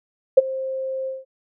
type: tone with ADSR envelope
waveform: sine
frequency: 528 Hz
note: C5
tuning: 16 cents sharp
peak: -4 dBFS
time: 0.37-1.25 s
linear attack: 10 ms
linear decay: 24 ms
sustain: -20 dB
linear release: 180 ms
effects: none